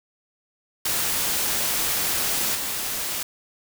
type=noise with level steps; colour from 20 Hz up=white; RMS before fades=-24 / -28 dBFS; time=0.85-3.23 s; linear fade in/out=5 ms; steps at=2.55 s; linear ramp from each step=2 ms; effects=none